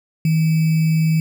sine tone with sample-and-hold, 160 Hz, D#3, 49 cents sharp, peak -13 dBFS, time 0.25-1.2 s, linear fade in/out 2 ms, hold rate 2450 Hz, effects none

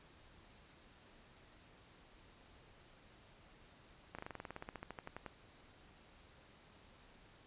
slowing click train, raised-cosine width 0.5 ms, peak -30 dBFS, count 19, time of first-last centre 4.15-5.263 s, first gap 36 ms, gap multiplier 1.06, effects pink hiss -63 dBFS RMS until 7.46 s + resampled to 8000 Hz

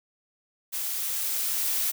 blue noise with level ramp, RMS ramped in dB -31 to -26 dBFS, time 0.72-1.92 s, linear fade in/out 20 ms, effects none

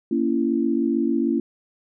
sine chord, A# diminished, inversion none, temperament just, 233.1 / 279.7 / 335.6 Hz, A#3 / C#4 / E4, 0 / +16 / +31 cents, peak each -23 dBFS, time 0.11-1.4 s, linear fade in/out 5 ms, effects none

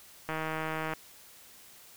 click train, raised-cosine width 0.5 ms, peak -19 dBFS, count 103, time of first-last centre 0.29-0.936 s, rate 158 Hz, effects white hiss -54 dBFS RMS until 1.96 s

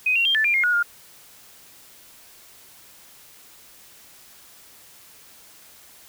sine tone with pitch steps, 2508 / 2747 / 3190 / 1754 / 2391 / 2134 / 1451 / 1412 Hz, D#7 / F7 / G7 / A6 / D7 / C7 / F#6 / F6, +13 / -29 / +30 / -6 / +30 / +34 / -34 / +19 cents, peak -17 dBFS, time 0.06-0.828 s, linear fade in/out 5 ms, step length 96 ms, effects white hiss -49 dBFS RMS until 6.08 s

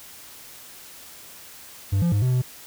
triangle tone with pitch steps, 98 / 171.5 / 102.5 / 127.2 / 126.4 Hz, G2 / F3 / G#2 / C3 / B2, 0 / -31 / -22 / -48 / +41 cents, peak -16 dBFS, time 1.92-2.42 s, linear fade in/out 10 ms, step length 100 ms, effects white hiss -44 dBFS RMS until 2.66 s

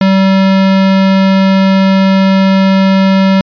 square tone, 192.3 Hz, G3, 33 cents flat, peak -6 dBFS, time 0.01-3.41 s, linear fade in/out 2 ms, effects resampled to 11025 Hz

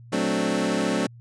25% pulse chord, D dominant seventh, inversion first, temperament equal, 185 / 220 / 261.6 / 293.7 Hz, F#3 / A3 / C4 / D4, 0 / 0 / 0 / 0 cents, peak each -24 dBFS, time 0.12-1.07 s, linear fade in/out 10 ms, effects added 118 Hz sine -43 dBFS peak until 1.2 s + resampled to 22050 Hz

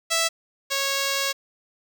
5% pulse tone pair in turn, 659.3 / 550.3 Hz, E5 / C#5, 0 / -13 cents, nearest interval minor third, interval 313 cents, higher first, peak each -9 / -11 dBFS, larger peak first, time 0.1-0.29 / 0.7-1.33 s, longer second, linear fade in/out 20 ms, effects none

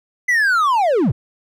triangle linear sweep, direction down, 2031 to 87.31 Hz, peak -11 dBFS, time 0.28-1.12 s, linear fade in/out 10 ms, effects none

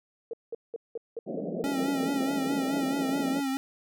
sine tone bursts, 461.6 Hz, A#4, 17 cents flat, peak -31 dBFS, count 9, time 0.31-2.046 s, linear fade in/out 2 ms, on 24 ms, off 190 ms
pink band-pass noise, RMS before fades -34 dBFS, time 1.26-3.41 s, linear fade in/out 20 ms, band 160 to 690 Hz, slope 96 dB/octave
square tone with vibrato, 273.1 Hz, C#4, 26 cents flat, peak -28 dBFS, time 1.64-3.57 s, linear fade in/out 0 ms, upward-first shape sine, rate 4.7 Hz, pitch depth 56 cents each way
effects none

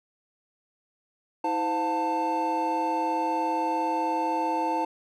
triangle tone cluster, 322.9 / 513 / 712 / 889 Hz, E4 / C5 / F5 / A5, -36 / -34 / +33 / +18 cents, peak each -29 / -32 / -32 / -24 dBFS, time 1.44-4.85 s, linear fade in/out 5 ms, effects none

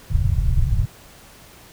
pink low-pass noise, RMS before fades -18 dBFS, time 0.1-0.86 s, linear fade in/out 10 ms, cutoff 140 Hz, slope 48 dB/octave, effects pink hiss -46 dBFS RMS until 1.72 s

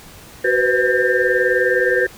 sine tone cluster, 373.9 / 490.5 / 510 / 1596 / 1805 Hz, F#4 / B4 / C5 / G6 / A6, +18 / -12 / -44 / +31 / +44 cents, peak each -20 dBFS, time 0.44-2.07 s, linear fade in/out 10 ms, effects pink hiss -41 dBFS RMS until 2.17 s

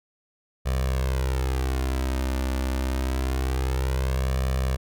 sawtooth tone with flanger, 65.1 Hz, C2, 8 cents flat, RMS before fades -25 dBFS, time 0.65-4.77 s, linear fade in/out 20 ms, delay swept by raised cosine 1.7 to 3.4 ms, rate 0.26 Hz, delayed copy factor +0.85, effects none

